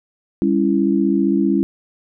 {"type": "chord", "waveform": "sine", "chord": "C# diminished", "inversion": "second", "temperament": "just", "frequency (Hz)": [199.57, 277.2, 332.6], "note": ["G3", "C#4", "E4"], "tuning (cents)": [31, 0, 16], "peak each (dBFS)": -18, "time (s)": [0.42, 1.63], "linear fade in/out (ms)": 0, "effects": []}